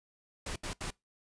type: noise bursts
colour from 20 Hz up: pink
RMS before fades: -38 dBFS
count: 3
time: 0.46-0.906 s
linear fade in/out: 5 ms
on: 100 ms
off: 73 ms
effects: noise-tail reverb RT60 0.2 s tail -24 dB re dry + resampled to 22050 Hz